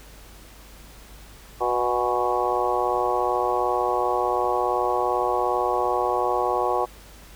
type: harmonic tone with a mistuned harmonic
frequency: 122.7 Hz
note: B2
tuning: 11 cents flat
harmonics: 3 / 4 / 5 / 6 / 7 / 8 / 9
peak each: -28 / -27 / -30 / -27 / -27 / -31 / -28 dBFS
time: 1.6-6.86 s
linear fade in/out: 20 ms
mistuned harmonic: 7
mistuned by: -51 cents
effects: added 50 Hz sine -46 dBFS peak until 7.35 s + pink hiss -48 dBFS RMS until 7.35 s